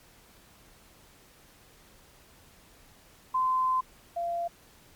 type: tone pair in turn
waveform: sine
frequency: 1031 / 686.9 Hz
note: C6 / F5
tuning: -26 / -29 cents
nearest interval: perfect fifth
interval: 703 cents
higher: first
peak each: -23 / -28 dBFS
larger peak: first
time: 3.34-3.81 / 4.16-4.48 s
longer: first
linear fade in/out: 10 ms
effects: pink hiss -57 dBFS RMS until 4.95 s + MP3 96 kbps